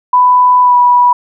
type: tone with pitch glide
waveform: sine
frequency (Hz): 995 to 979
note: B5 to B5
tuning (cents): +13 to -15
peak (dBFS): -4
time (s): 0.13-1.13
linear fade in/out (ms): 5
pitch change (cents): -28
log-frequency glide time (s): 0.62-0.76
effects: none